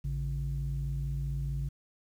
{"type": "tone pair together", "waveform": "sine", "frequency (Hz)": [55.52, 140.1], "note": ["A1", "C#3"], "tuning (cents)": [16, 19], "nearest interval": "octave + major third", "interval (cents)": 1603, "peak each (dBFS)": [-32, -32], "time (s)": [0.04, 1.69], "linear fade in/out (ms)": 10, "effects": ["tanh soft clip ceiling -25 dBFS", "10-bit"]}